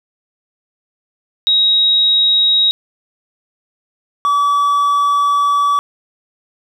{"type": "tone pair in turn", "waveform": ["sine", "triangle"], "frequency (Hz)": [3801, 1146.8], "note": ["A#7", "D6"], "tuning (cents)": [33, -42], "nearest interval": "octave + major sixth", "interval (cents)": 2075, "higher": "first", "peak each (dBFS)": -9, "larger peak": "neither", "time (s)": [[1.47, 2.71], [4.25, 5.79]], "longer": "second", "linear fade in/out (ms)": 0, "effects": []}